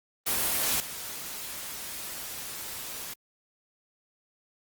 white noise with level steps, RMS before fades -27 / -38 dBFS, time 0.26-3.14 s, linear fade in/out 10 ms, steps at 0.8 s, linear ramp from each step 2 ms, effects Opus 24 kbps

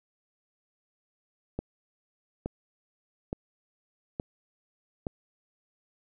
click train, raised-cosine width 2 ms, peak -18 dBFS, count 5, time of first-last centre 1.59-5.068 s, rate 1.15 Hz, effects none

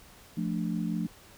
sine chord, D minor, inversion first, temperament equal, 174.61 / 220 / 293.7 Hz, F3 / A3 / D4, 0 / 0 / 0 cents, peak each -31 / -32 / -36 dBFS, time 0.37-1.07 s, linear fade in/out 5 ms, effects pink hiss -54 dBFS RMS until 1.37 s

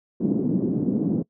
white band-pass noise, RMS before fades -23 dBFS, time 0.2-1.23 s, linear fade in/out 10 ms, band 170 to 290 Hz, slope 24 dB/octave, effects noise-tail reverb RT60 0.1 s tail -22 dB re dry

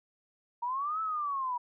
sine linear two-way sweep, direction up then down, 932.3 to 1318.5 to 958 Hz, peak -30 dBFS, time 0.62-1.58 s, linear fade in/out 10 ms, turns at 1.01 s, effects none

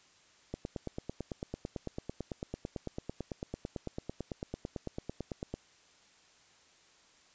click train, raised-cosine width 2 ms, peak -23 dBFS, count 46, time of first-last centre 0.54-5.54 s, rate 9 Hz, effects white hiss -63 dBFS RMS until 7.34 s + resampled to 16000 Hz

